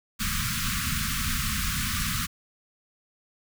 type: band-stop noise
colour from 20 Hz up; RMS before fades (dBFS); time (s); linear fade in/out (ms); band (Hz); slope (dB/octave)
pink; -28; 0.19-2.27; 20; 250 to 1100; 96
effects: none